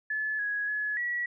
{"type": "tone with pitch steps", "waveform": "sine", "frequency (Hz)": [1724, 1667, 1700, 1931], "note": ["A6", "G#6", "G#6", "B6"], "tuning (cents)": [-36, 6, 40, -39], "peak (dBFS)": -28, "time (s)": [0.1, 1.26], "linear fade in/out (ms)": 5, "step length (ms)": 290, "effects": []}